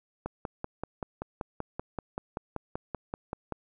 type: click train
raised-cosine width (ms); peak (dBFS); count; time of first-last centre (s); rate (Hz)
1; -19; 18; 0.26-3.523; 5.21
effects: none